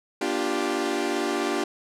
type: chord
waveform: sawtooth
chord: G minor seventh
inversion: first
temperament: equal with one note detuned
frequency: 238.5 / 293.7 / 349.2 / 392 Hz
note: Bb3 / D4 / F4 / G4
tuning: +40 / 0 / 0 / 0 cents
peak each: -30 / -25 / -25 / -25 dBFS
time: 0.21-1.64 s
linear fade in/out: 5 ms
effects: low-pass 9000 Hz 12 dB/octave